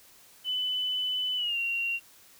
sine tone with pitch glide, 3005 to 2756 Hz, F#7 to F7, +26 to -24 cents, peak -27 dBFS, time 0.44-2 s, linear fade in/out 50 ms, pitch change -150 cents, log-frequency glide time 1.36-1.58 s, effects white hiss -56 dBFS RMS until 2.39 s

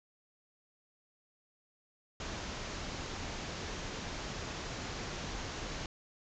pink low-pass noise, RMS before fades -41 dBFS, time 2.2-5.86 s, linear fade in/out 2 ms, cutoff 7100 Hz, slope 96 dB/octave, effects none

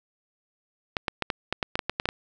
clicks, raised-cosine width 0.3 ms, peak -9 dBFS, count 12, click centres 0.968 / 1.082 / 1.223 / 1.302 / 1.526 / 1.628 / 1.755 / 1.792 / 1.896 / 1.999 / 2.056 / 2.089 s, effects none

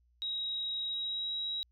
sine tone with pitch glide, 3816 to 3849 Hz, A#7 to B7, +40 to -45 cents, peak -33 dBFS, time 0.22-1.63 s, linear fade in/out 0 ms, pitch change +15 cents, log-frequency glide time 0.85-1.33 s, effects added 60 Hz sine -66 dBFS peak until 1.71 s

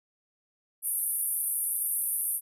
white band-pass noise, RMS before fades -30 dBFS, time 0.82-2.41 s, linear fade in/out 50 ms, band 9200 to 13000 Hz, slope 96 dB/octave, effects none

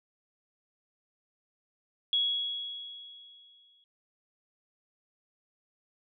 sine tone with exponential decay, 3339 Hz, G#7, 9 cents sharp, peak -23 dBFS, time 2.13-3.84 s, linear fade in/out 1 ms, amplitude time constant 370 ms, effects none

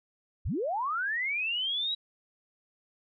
sine linear sweep, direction up, 33.62 to 3900 Hz, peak -28 dBFS, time 0.45-1.95 s, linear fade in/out 10 ms, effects none

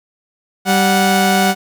sawtooth tone pair together, 194.4 / 735.6 Hz, G3 / F#5, -14 / -10 cents, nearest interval octave + major seventh, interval 2304 cents, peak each -10 dBFS, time 0.65-1.55 s, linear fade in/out 50 ms, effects none

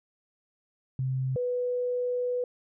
sine tone pair in turn, 130.81 / 493.9 Hz, C3 / B4, 0 / 0 cents, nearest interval octave + major seventh, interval 2300 cents, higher second, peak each -26 dBFS, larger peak neither, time 0.99-1.36 / 1.36-2.44 s, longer second, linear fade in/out 2 ms, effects none

